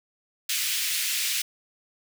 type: high-pass noise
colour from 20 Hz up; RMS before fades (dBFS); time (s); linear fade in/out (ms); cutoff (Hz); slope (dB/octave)
pink; -27; 0.49-1.42; 5; 2200; 24
effects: none